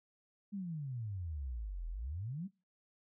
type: exponential two-way sweep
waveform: sine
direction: down then up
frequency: 209.3 to 39.66 to 203.5 Hz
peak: -38 dBFS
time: 0.52-2.48 s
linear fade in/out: 20 ms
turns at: 1.88 s
effects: noise-tail reverb RT60 0.3 s tail -23 dB re dry